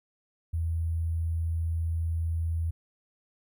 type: tone with sample-and-hold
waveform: sine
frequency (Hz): 82.41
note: E2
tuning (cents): 0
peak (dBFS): -26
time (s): 0.53-2.71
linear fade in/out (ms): 10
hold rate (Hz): 11025
effects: none